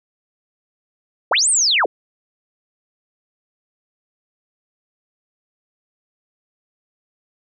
sine linear two-way sweep, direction up then down, 293.7 to 9100 to 293.7 Hz, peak -13 dBFS, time 1.31-1.86 s, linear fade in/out 5 ms, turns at 1.49 s, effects none

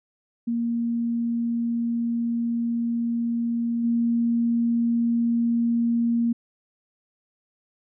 sine tone with level steps, 234 Hz, A#3, 7 cents sharp, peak -22 / -19 dBFS, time 0.47-6.33 s, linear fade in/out 10 ms, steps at 3.83 s, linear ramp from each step 20 ms, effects none

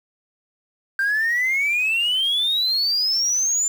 sine exponential sweep, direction up, 1568 to 7210 Hz, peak -16 dBFS, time 0.99-3.68 s, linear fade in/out 2 ms, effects tanh soft clip ceiling -16 dBFS + 7-bit

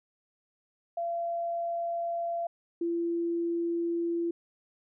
sine tone pair in turn, 682 / 339.4 Hz, F5 / F4, -41 / -49 cents, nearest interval octave, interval 1208 cents, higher first, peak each -29 / -27 dBFS, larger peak second, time 0.97-2.47 / 2.81-4.31 s, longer neither, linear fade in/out 5 ms, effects none

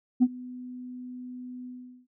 sine tone with ADSR envelope, 250 Hz, B3, 21 cents sharp, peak -13 dBFS, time 0.2-2.07 s, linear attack 26 ms, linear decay 47 ms, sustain -24 dB, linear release 410 ms, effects tanh soft clip ceiling -13 dBFS

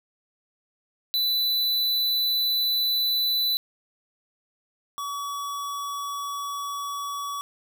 square tone pair in turn, 3987 / 1135.1 Hz, B7 / C#6, +16 / +41 cents, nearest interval octave + minor seventh, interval 2175 cents, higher first, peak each -22 / -30 dBFS, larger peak first, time 1.14-3.57 / 4.98-7.41 s, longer neither, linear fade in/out 0 ms, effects none

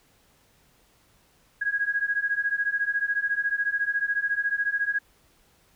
sine beating tone pair, 1640 / 1654 Hz, G#6 / G#6, -22 / -8 cents, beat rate 14 Hz, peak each -27 / -26 dBFS, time 1.61-4.99 s, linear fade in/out 10 ms, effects pink hiss -62 dBFS RMS until 5.75 s

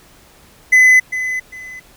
triangle tone with echo, 2018 Hz, B6, 37 cents sharp, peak -4 dBFS, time 0.72-1 s, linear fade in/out 10 ms, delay 400 ms, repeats 2, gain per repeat -12 dB, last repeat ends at 1.8 s, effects pink hiss -47 dBFS RMS until 1.96 s

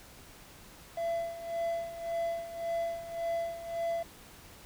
triangle tone with tremolo, 673 Hz, E5, 36 cents sharp, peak -27 dBFS, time 0.97-4.03 s, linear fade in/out 5 ms, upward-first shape sine, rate 1.8 Hz, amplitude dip 75%, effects pink hiss -53 dBFS RMS until 4.65 s

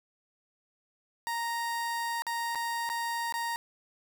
30% pulse tone with dropouts, 932.3 Hz, A#5, in tune, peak -28 dBFS, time 1.27-3.56 s, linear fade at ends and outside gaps 0 ms, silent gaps 2.221-2.267 / 2.549-2.556 / 2.891-2.899 / 3.324-3.34 s, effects none

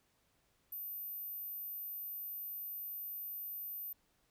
sine tone, 13850 Hz, A9, 29 cents flat, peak -40 dBFS, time 0.72-3.93 s, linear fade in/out 5 ms, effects tanh soft clip ceiling -36 dBFS + pink hiss -75 dBFS RMS until 4.3 s

